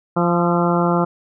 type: harmonic tone with a mistuned harmonic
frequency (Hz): 173.4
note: F3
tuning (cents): -12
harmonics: 1 / 2 / 3 / 4 / 5 / 6 / 7 / 8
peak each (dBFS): -18 / -21 / -23 / -24 / -25 / -26 / -26 / -27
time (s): 0.16-1.05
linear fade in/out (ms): 10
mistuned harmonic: 8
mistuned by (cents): -36
effects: none